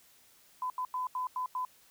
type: tone bursts at uneven times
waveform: sine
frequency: 1009 Hz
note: B5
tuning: 37 cents sharp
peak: -31 dBFS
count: 6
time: 0.62-0.7 / 0.78-0.85 / 0.94-1.07 / 1.15-1.27 / 1.36-1.46 / 1.55-1.65 s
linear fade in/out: 2 ms
effects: white hiss -62 dBFS RMS until 1.9 s